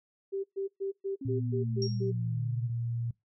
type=tone bursts; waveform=sine; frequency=391 Hz; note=G4; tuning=4 cents flat; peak=-30 dBFS; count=8; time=0.32-2.12 s; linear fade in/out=20 ms; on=120 ms; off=120 ms
type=linear sweep; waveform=sine; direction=down; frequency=273.2 to 125.2 Hz; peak=-36 dBFS; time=1.21-2.7 s; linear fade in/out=5 ms
type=tone; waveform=sine; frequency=117.4 Hz; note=A#2; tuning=13 cents sharp; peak=-30 dBFS; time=1.25-3.11 s; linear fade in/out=5 ms
type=tone with exponential decay; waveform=sine; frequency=5570 Hz; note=F8; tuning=5 cents flat; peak=-32 dBFS; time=1.82-2.1 s; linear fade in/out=2 ms; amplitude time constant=59 ms
effects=noise-tail reverb RT60 0.2 s tail -24 dB re dry

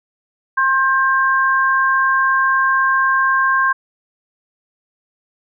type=tone pair together; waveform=sine; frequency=1065.9 / 1586 Hz; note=C6 / G6; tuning=+32 / +20 cents; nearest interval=perfect fifth; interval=688 cents; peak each=-15 dBFS; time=0.57-3.73 s; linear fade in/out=10 ms; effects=none

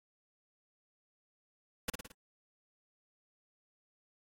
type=noise with echo; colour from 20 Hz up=pink; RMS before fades=-33 dBFS; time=1.88-1.9 s; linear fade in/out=5 ms; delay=55 ms; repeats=4; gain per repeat=-5 dB; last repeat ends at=2.12 s; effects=AAC 48 kbps

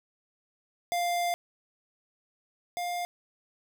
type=tone pair in turn; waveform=square; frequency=698.5 / 704.6 Hz; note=F5 / F5; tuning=0 / +15 cents; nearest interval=unison; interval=15 cents; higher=second; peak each=-27 / -31 dBFS; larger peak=first; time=0.92-1.34 / 2.77-3.05 s; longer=first; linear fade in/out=0 ms; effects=none

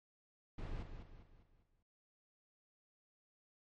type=noise with echo; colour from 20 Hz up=brown; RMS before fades=-43 dBFS; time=0.58-0.83 s; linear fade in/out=5 ms; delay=200 ms; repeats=5; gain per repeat=-7 dB; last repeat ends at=1.83 s; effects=low-pass 4000 Hz 12 dB/octave + MP3 48 kbps

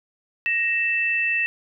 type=tone pair together; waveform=sine; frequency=1873.8 / 2650 Hz; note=A#6 / E7; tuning=+8 / +9 cents; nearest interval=tritone; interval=601 cents; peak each=-24 / -21 dBFS; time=0.46-1.46 s; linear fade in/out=0 ms; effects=none

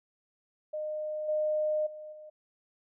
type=tone with level steps; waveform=sine; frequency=612 Hz; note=D#5; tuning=29 cents flat; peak=-32 / -26 / -41 / -45 dBFS; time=0.73-2.3 s; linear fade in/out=10 ms; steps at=1.28 / 1.86 / 2.12 s; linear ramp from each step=10 ms; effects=none

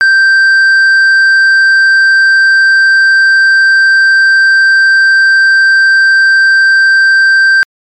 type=tone with tanh clipping; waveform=triangle; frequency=1568 Hz; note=G6; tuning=in tune; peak=-4 dBFS; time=0.01-7.63 s; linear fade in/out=0 ms; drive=9 dB; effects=MP3 96 kbps

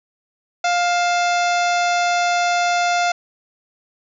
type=harmonic tone with a mistuned harmonic; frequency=703 Hz; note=F5; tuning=11 cents sharp; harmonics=1 / 2 / 3 / 4 / 5 / 6 / 7 / 8 / 9 / 10; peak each=-17 / -23 / -27 / -29 / -31 / -33 / -34 / -35 / -36 / -37 dBFS; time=0.64-3.12 s; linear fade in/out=5 ms; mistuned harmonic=4; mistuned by=-110 cents; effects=none

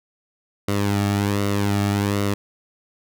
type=tone with flanger; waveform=sawtooth; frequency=101.2 Hz; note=G#2; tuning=44 cents flat; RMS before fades=-21 dBFS; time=0.68-2.34 s; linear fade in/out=5 ms; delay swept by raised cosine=1.2 to 2.01 ms; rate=1.3 Hz; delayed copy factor=-0.6; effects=none

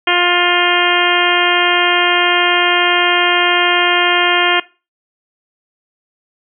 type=harmonic tone; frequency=352.8 Hz; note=F4; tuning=18 cents sharp; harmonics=1 / 2 / 3 / 4 / 5 / 6 / 7 / 8 / 9; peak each=-19 / -19 / -19 / -19 / -19 / -19 / -19 / -19 / -19 dBFS; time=0.07-4.6 s; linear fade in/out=5 ms; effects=noise-tail reverb RT60 0.3 s tail -20 dB re dry

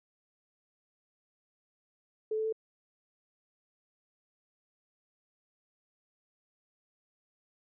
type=tone with pitch steps; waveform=sine; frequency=434.2 / 438 / 441.8 Hz; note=A4 / A4 / A4; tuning=-23 / -8 / +7 cents; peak=-29 dBFS; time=2.31-2.526 s; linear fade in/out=5 ms; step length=72 ms; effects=none

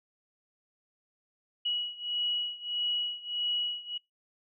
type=beating tone pair; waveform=sine; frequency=2918 / 2919.6 Hz; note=F#7 / F#7; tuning=-25 / -24 cents; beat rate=1.6 Hz; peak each=-32 / -34 dBFS; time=1.65-3.98 s; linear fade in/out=10 ms; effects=noise-tail reverb RT60 0.2 s tail -26 dB re dry

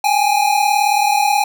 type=tone pair together; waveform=square; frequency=801 / 839.6 Hz; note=G5 / G#5; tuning=+37 / +19 cents; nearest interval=minor second; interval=82 cents; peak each=-16 dBFS; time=0.04-1.44 s; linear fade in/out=5 ms; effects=none

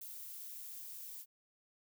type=noise with ADSR envelope; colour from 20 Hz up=violet; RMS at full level=-44 dBFS; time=0.01-1.26 s; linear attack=8 ms; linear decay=3 ms; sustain=-4 dB; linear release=55 ms; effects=none

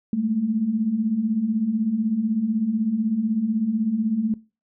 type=beating tone pair; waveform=sine; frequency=206.4 / 222.4 Hz; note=G#3 / A3; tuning=-10 / +19 cents; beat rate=16 Hz; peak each=-27 / -21 dBFS; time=0.13-4.34 s; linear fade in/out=2 ms; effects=noise-tail reverb RT60 0.3 s tail -20 dB re dry

